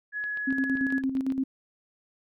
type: tone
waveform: sine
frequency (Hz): 1687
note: G#6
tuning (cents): +27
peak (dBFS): -29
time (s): 0.12-1.02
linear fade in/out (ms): 50
type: click train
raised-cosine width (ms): 0.3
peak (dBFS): -30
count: 9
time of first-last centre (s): 0.24-1.302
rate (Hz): 7.53
type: tone with tremolo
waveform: sine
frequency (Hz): 265.6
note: C4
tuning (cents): +26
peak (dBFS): -23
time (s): 0.47-1.44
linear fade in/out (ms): 10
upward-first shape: square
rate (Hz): 8.8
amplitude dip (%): 55
effects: none